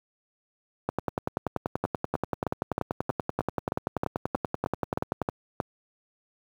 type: two click trains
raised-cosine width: 1 ms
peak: -12 / -12 dBFS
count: 13 / 46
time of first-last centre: 1.84-5.602 / 0.89-5.217 s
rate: 3.19 / 10.4 Hz
effects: high-pass 80 Hz 12 dB/octave + 8-bit